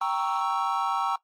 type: chord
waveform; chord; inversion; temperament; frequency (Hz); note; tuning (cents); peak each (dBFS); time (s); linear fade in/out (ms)
triangle; G diminished seventh; none; equal; 784 / 932.3 / 1108.7 / 1318.5; G5 / Bb5 / Db6 / Fb6; 0 / 0 / 0 / 0; -28; 0.01-1.16; 5
effects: noise-tail reverb RT60 0.1 s tail -18 dB re dry + Opus 24 kbps